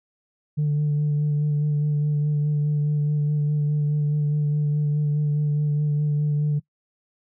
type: tone with vibrato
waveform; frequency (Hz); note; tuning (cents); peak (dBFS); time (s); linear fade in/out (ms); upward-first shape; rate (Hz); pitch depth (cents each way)
sine; 148.3; D3; +17; -17; 0.57-6.6; 20; sine; 4.8; 19
effects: noise-tail reverb RT60 0.1 s tail -22 dB re dry + tanh soft clip ceiling -17 dBFS